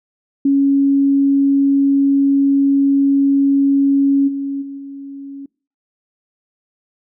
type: tone with level steps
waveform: sine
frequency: 277.2 Hz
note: C#4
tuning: in tune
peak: -10 / -19 / -26 / -28 dBFS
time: 0.45-5.46 s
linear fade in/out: 5 ms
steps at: 4.27 / 4.61 / 4.77 s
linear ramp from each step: 20 ms
effects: noise-tail reverb RT60 0.4 s tail -25 dB re dry